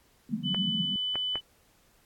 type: band-pass noise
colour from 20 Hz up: pink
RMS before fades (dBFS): -33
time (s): 0.29-0.96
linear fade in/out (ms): 2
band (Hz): 150 to 240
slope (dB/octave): 96
type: tone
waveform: sine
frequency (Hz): 3000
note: F#7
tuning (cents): +23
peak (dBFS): -28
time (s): 0.43-1.41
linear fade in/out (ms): 50
type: clicks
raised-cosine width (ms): 0.5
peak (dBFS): -20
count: 3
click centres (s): 0.546 / 1.156 / 1.356
effects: pink hiss -64 dBFS RMS until 2.05 s + AAC 64 kbps